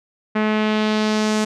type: tone with low-pass filter sweep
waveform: sawtooth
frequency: 214.7 Hz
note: A3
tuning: 42 cents flat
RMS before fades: -19 dBFS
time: 0.35-1.45 s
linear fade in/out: 10 ms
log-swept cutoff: 2100 to 7600 Hz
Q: 1.5
effects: none